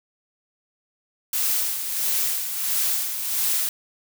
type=noise with tremolo; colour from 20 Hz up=blue; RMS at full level=-22 dBFS; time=1.33-3.69 s; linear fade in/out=2 ms; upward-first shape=sine; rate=1.5 Hz; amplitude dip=55%; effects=none